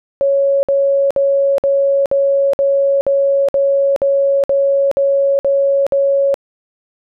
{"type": "tone bursts", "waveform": "sine", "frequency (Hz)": 554.4, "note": "C#5", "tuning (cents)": 0, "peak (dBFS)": -10, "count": 13, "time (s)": [0.21, 6.342], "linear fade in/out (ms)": 0, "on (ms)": 420, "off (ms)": 56, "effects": []}